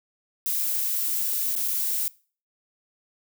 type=noise with dropouts; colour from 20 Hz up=violet; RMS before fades=-26 dBFS; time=0.46-2.08 s; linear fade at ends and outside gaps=0 ms; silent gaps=1.553-1.563 / 1.678-1.682 s; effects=noise-tail reverb RT60 0.4 s tail -22 dB re dry